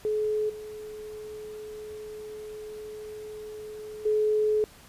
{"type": "tone with level steps", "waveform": "sine", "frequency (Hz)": 426.9, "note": "G#4", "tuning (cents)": 48, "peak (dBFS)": [-24, -37, -21], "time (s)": [0.05, 4.64], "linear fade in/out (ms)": 0, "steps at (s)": [0.49, 4.05], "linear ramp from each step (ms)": 10, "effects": ["pink hiss -52 dBFS RMS until 4.88 s", "resampled to 32000 Hz"]}